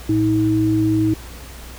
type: tone pair together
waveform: sine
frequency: 112.4 / 317.9 Hz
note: A2 / D#4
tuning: +37 / +37 cents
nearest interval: octave + tritone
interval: 1800 cents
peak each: -20 / -15 dBFS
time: 0.09-1.14 s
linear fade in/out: 5 ms
effects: added 60 Hz sine -36 dBFS peak until 1.78 s + pink hiss -39 dBFS RMS until 1.78 s